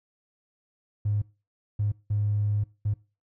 triangle tone bursts at uneven times, 103.83 Hz, G#2, in tune, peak -19 dBFS, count 4, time 1.05-1.22 / 1.79-1.92 / 2.1-2.64 / 2.85-2.94 s, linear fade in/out 10 ms, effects noise-tail reverb RT60 0.3 s tail -24 dB re dry + tanh soft clip ceiling -20 dBFS

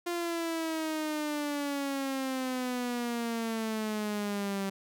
sawtooth exponential sweep, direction down, 349.2 to 194.1 Hz, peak -27 dBFS, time 0.06-4.7 s, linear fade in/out 10 ms, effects none

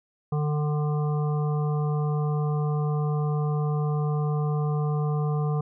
harmonic tone, 149.3 Hz, D3, 29 cents sharp, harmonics 1 / 3 / 5 / 7 / 8, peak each -23 / -33 / -37 / -40 / -41 dBFS, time 0.32-5.61 s, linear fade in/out 5 ms, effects none

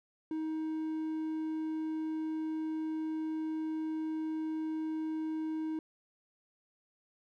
triangle tone, 315.2 Hz, D#4, 23 cents sharp, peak -31 dBFS, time 0.31-5.79 s, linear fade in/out 2 ms, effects none

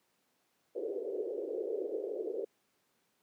white band-pass noise, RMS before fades -37 dBFS, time 0.75-2.45 s, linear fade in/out 10 ms, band 370 to 480 Hz, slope 48 dB/octave, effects pink hiss -75 dBFS RMS until 3.22 s + high-pass 200 Hz 12 dB/octave

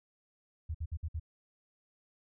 sine tone bursts, 79.7 Hz, D#2, 42 cents sharp, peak -33 dBFS, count 5, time 0.69-1.198 s, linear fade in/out 10 ms, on 56 ms, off 57 ms, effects none

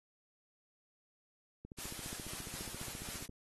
click train, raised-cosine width 3 ms, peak -35 dBFS, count 25, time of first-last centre 1.65-3.294 s, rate 14.6 Hz
white noise with tremolo, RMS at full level -44 dBFS, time 1.77-3.27 s, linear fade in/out 20 ms, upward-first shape square, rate 3.9 Hz, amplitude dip 25%
effects AAC 32 kbps

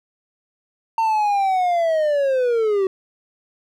triangle linear sweep, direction down, 910 to 375.2 Hz, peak -14 dBFS, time 0.98-2.87 s, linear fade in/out 2 ms, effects none

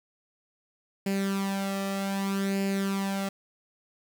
sawtooth tone with flanger, 196 Hz, G3, in tune, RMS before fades -29 dBFS, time 1.06-3.29 s, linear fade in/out 5 ms, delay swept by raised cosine 0.41 to 1.61 ms, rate 0.64 Hz, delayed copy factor +0.65, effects 9-bit

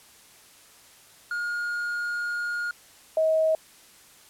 triangle / sine tone pair in turn, 1427 / 635.7 Hz, F6 / D#5, +37 / +37 cents, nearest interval octave + major second, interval 1400 cents, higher first, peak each -25 / -19 dBFS, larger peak second, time 1.31-2.71 / 3.17-3.55 s, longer first, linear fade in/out 2 ms, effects white hiss -53 dBFS RMS until 4.29 s + low-pass 12000 Hz 12 dB/octave

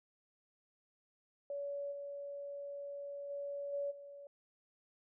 sine tone with level steps, 567 Hz, C#5, 39 cents sharp, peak -38 / -42 / -39 / -35 / -49 dBFS, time 1.5-4.27 s, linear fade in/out 2 ms, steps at 1.91 / 3.29 / 3.72 / 3.9 s, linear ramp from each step 20 ms, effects none

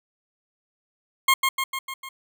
20% pulse tone with echo, 1071 Hz, C6, 40 cents sharp, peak -10 dBFS, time 1.28-1.34 s, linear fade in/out 5 ms, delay 150 ms, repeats 5, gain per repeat -4 dB, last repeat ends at 2.09 s, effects none

